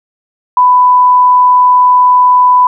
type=tone; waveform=sine; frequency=996 Hz; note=B5; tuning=14 cents sharp; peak=-3 dBFS; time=0.57-2.67 s; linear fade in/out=2 ms; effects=none